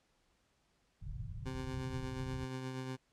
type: low-pass noise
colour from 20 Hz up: white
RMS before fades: -44 dBFS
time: 1.01-2.46 s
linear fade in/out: 20 ms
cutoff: 150 Hz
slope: 48 dB/octave
type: tone with tremolo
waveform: 20% pulse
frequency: 130 Hz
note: C3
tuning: 11 cents flat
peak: -33 dBFS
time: 1.45-2.97 s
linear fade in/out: 20 ms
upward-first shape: triangle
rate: 8.4 Hz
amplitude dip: 40%
effects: pink hiss -75 dBFS RMS until 3.12 s + low-pass 8000 Hz 12 dB/octave